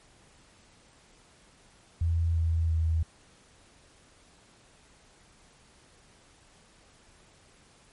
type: tone with pitch steps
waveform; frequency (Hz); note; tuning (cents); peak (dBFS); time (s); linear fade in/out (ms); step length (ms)
sine; 83.4 / 82.16 / 80.93; E2 / E2 / E2; +21 / -5 / -31; -23; 2.01-3.03; 5; 340
effects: pink hiss -59 dBFS RMS until 7.92 s + MP3 48 kbps